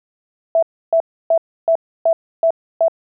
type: tone bursts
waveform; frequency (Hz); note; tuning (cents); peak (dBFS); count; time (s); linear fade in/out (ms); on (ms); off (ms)
sine; 659; E5; -1; -10; 7; 0.55-2.882; 2; 76; 300
effects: none